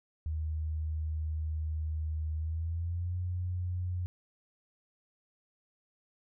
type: tone with pitch glide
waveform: sine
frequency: 78.1 to 89.71 Hz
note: D#2 to F2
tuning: +7 to +47 cents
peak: -31 dBFS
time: 0.26-4.06 s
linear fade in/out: 0 ms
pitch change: +240 cents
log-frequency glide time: 2.36-3.17 s
effects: none